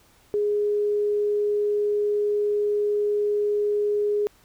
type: tone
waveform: sine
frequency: 414.7 Hz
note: G#4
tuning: 3 cents flat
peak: -20 dBFS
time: 0.34-4.27 s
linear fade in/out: 0 ms
effects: pink hiss -58 dBFS RMS until 4.44 s